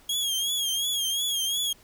sawtooth tone with vibrato, 3277 Hz, G#7, 24 cents flat, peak -22 dBFS, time 0.09-1.73 s, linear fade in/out 5 ms, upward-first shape triangle, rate 2.8 Hz, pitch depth 89 cents each way, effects pink hiss -56 dBFS RMS until 1.83 s

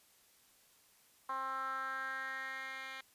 10% pulse tone with band-pass filter sweep, 265.3 Hz, C4, 24 cents sharp, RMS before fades -41 dBFS, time 1.29-3.01 s, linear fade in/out 5 ms, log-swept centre 1100 to 2500 Hz, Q 4.3, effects white hiss -67 dBFS RMS until 3.14 s + resampled to 32000 Hz

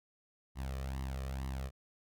sawtooth tone with flanger, 66.4 Hz, C2, 26 cents sharp, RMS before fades -39 dBFS, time 0.55-1.71 s, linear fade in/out 50 ms, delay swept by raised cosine 1 to 1.68 ms, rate 2.2 Hz, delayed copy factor +0.7, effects none

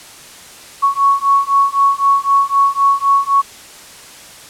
sine beating tone pair, 1108.7 / 1112.6 Hz, C#6 / C#6, 0 / +6 cents, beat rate 3.9 Hz, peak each -13 dBFS, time 0.82-3.42 s, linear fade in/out 20 ms, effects white hiss -37 dBFS RMS until 4.49 s + low-pass 10000 Hz 12 dB/octave

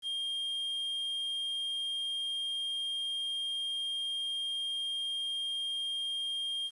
triangle tone, 3214 Hz, G7, 43 cents sharp, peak -31 dBFS, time 0.02-6.71 s, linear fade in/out 50 ms, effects resampled to 24000 Hz + 10-bit

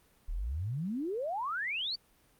sine exponential sweep, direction up, 34.02 to 4699 Hz, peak -32 dBFS, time 0.28-1.96 s, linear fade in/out 10 ms, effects pink hiss -66 dBFS RMS until 2.39 s + Opus 32 kbps

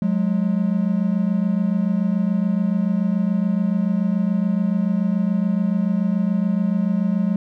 triangle tone pair together, 182 / 209 Hz, F#3 / G#3, -28 / +11 cents, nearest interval major second, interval 239 cents, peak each -18 dBFS, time 0.02-7.36 s, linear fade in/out 2 ms, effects none

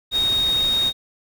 sine tone in noise, 3729 Hz, A#7, in tune, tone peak -17 dBFS, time 0.11-0.93 s, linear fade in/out 50 ms, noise pink, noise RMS -32 dBFS, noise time 0.11-0.93 s, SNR +12 dB, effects none

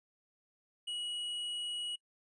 triangle tone with hard clipping, 2914 Hz, F#7, 27 cents flat, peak -38 dBFS, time 0.87-1.96 s, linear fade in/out 10 ms, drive 10 dB, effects noise-tail reverb RT60 0.1 s tail -25 dB re dry + resampled to 22050 Hz

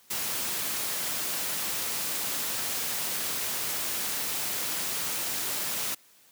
white noise, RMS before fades -31 dBFS, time 0.1-5.95 s, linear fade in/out 10 ms, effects white hiss -59 dBFS RMS until 6.31 s + high-pass 100 Hz 12 dB/octave

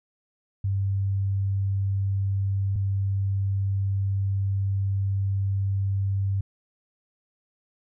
sine tone pair in turn, 98 / 98 Hz, G2 / G2, 0 / 0 cents, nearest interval unison, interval 0 cents, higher neither, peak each -22 dBFS, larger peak neither, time 0.64-2.76 / 2.76-6.41 s, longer second, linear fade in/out 5 ms, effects none

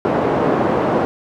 pink band-pass noise, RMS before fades -17 dBFS, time 0.05-1.05 s, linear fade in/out 0 ms, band 240 to 840 Hz, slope 12 dB/octave, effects none

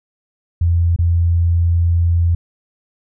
sine tone with dropouts, 85.2 Hz, F2, 42 cents flat, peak -11 dBFS, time 0.61-2.35 s, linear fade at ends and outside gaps 5 ms, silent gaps 0.962-0.988 s, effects none

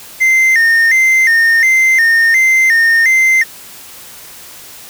triangle tone with vibrato, 1950 Hz, B6, 23 cents flat, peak -5 dBFS, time 0.2-3.44 s, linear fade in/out 20 ms, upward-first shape square, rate 1.4 Hz, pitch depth 110 cents each way, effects white hiss -34 dBFS RMS until 4.89 s

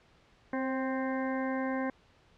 harmonic tone with a mistuned harmonic, 262.1 Hz, C4, 3 cents sharp, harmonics 1 / 2 / 3 / 4 / 6 / 7 / 8, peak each -32 / -36 / -40 / -41 / -42 / -44 / -47 dBFS, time 0.53-1.9 s, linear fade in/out 2 ms, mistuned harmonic 2, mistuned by +23 cents, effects pink hiss -63 dBFS RMS until 2.37 s + low-pass 4000 Hz 12 dB/octave

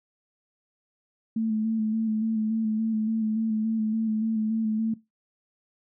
sine tone with vibrato, 220 Hz, A3, in tune, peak -23 dBFS, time 1.36-4.94 s, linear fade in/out 5 ms, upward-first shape square, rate 3.5 Hz, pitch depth 26 cents each way, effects noise-tail reverb RT60 0.2 s tail -19 dB re dry

